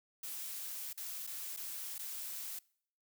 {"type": "noise with dropouts", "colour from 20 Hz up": "blue", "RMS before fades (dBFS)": -43, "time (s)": [0.23, 2.59], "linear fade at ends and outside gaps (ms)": 5, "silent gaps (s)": [[0.93, 0.975], [1.268, 1.272], [1.566, 1.571], [1.982, 1.991]], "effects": ["noise-tail reverb RT60 0.6 s tail -24 dB re dry"]}